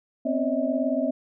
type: tone cluster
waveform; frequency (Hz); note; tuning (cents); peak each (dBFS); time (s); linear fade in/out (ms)
sine; 252.3 / 270 / 544 / 593 / 640; B3 / C#4 / C#5 / D5 / D#5; +37 / -45 / -33 / +17 / +49; -27 / -27 / -35 / -32 / -27; 0.25-1.11; 10
effects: none